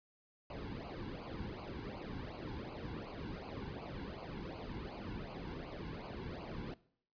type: noise with flanger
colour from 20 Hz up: brown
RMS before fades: -45 dBFS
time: 0.5-6.74 s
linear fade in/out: 2 ms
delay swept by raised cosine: 0.55 to 1.65 ms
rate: 2.7 Hz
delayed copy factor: -0.9
effects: noise-tail reverb RT60 0.6 s tail -20 dB re dry + resampled to 11025 Hz